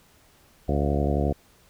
harmonic tone with a mistuned harmonic, 71.5 Hz, D2, 46 cents flat, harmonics 1 / 2 / 3 / 4 / 5 / 6 / 7 / 8 / 9 / 10, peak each -25 / -28 / -30 / -31 / -32 / -33 / -33 / -34 / -35 / -35 dBFS, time 0.68-1.33 s, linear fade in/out 10 ms, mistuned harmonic 9, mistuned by +60 cents, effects pink hiss -58 dBFS RMS until 1.69 s

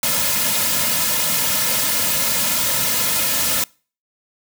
white noise with comb filter, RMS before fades -19 dBFS, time 0.03-3.64 s, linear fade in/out 2 ms, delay 2.6 ms, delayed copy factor -1, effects noise-tail reverb RT60 0.4 s tail -26 dB re dry

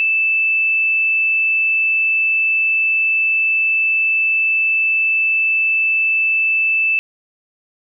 sine tone, 2637 Hz, E7, in tune, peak -13 dBFS, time 0-6.99 s, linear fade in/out 0 ms, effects none

